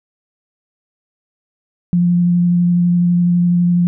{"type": "tone with vibrato", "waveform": "sine", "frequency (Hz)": 175.1, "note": "F3", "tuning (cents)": 5, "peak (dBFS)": -10, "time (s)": [1.93, 3.87], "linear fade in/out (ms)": 0, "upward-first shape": "square", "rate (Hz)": 12, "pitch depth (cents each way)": 9, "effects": []}